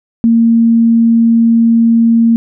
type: tone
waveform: sine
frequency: 230 Hz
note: A#3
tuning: 23 cents flat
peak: -5 dBFS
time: 0.24-2.36 s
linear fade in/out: 0 ms
effects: none